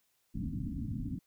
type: low-pass noise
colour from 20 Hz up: white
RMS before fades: -37 dBFS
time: 0.34-1.19 s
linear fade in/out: 10 ms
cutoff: 290 Hz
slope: 96 dB/octave
effects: white hiss -75 dBFS RMS until 1.26 s